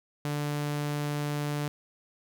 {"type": "tone", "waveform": "sawtooth", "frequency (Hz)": 146.83, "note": "D3", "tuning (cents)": 0, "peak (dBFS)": -25, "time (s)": [0.25, 1.68], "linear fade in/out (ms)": 0, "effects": []}